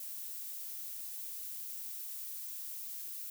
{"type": "noise", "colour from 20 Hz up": "violet", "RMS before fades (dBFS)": -43, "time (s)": [0, 3.3], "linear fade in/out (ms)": 2, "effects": []}